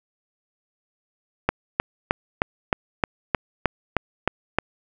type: click train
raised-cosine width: 0.5 ms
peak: -3 dBFS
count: 11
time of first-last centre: 1.49-4.586 s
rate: 3.23 Hz
effects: none